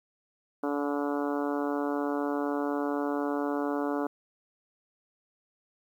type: harmonic tone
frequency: 144.1 Hz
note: D3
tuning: 33 cents flat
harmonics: 2 / 3 / 4 / 5 / 6 / 7 / 8 / 9 / 10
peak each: -30 / -34 / -36 / -38 / -40 / -41 / -42 / -43 / -44 dBFS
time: 0.63-4.07 s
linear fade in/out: 5 ms
effects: 10-bit